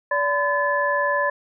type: tone cluster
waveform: sine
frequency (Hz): 576 / 1014 / 1732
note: D5 / B5 / A6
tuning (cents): -34 / +45 / -28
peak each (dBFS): -23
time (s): 0.11-1.3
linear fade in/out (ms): 5
effects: none